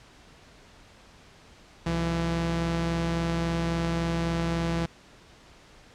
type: tone pair together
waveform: sawtooth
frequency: 63.65 / 167.3 Hz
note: C2 / E3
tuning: -47 / +26 cents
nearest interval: octave + perfect fourth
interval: 1673 cents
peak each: -29 / -22 dBFS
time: 1.86-4.86 s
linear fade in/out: 5 ms
effects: pink hiss -53 dBFS RMS until 5.94 s + low-pass 6000 Hz 12 dB/octave